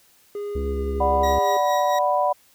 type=tone with pitch glide; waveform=triangle; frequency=410.3 to 405.8 Hz; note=G#4 to G#4; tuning=-21 to -40 cents; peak=-25 dBFS; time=0.35-1.57 s; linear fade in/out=2 ms; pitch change=-19 cents; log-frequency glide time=0.71-0.81 s
type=harmonic tone; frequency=69.6 Hz; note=C#2; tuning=8 cents sharp; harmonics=1 / 3 / 4 / 5 / 6 / 7; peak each=-25 / -35 / -37 / -39 / -41 / -42 dBFS; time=0.55-1.39 s; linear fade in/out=5 ms
type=chord; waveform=sine; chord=B minor; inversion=first; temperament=equal; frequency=587.3 / 740 / 987.8 Hz; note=D5 / F#5 / B5; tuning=0 / 0 / 0 cents; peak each=-22 dBFS; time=1-2.33 s; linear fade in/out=10 ms
type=tone with tremolo; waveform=20% pulse; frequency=1908 Hz; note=A#6; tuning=40 cents sharp; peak=-24 dBFS; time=1.23-1.99 s; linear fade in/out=5 ms; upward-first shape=sine; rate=4.4 Hz; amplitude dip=55%
effects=white hiss -57 dBFS RMS until 2.54 s